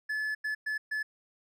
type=tone bursts at uneven times; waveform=triangle; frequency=1725 Hz; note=A6; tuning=35 cents flat; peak=-28 dBFS; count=4; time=0.09-0.35 / 0.44-0.55 / 0.66-0.78 / 0.91-1.03 s; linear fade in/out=10 ms; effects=none